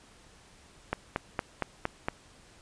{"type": "click train", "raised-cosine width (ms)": 0.5, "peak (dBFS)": -13, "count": 6, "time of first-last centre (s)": [0.93, 2.085], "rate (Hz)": 4.33, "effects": ["pink hiss -57 dBFS RMS until 2.61 s", "resampled to 22050 Hz"]}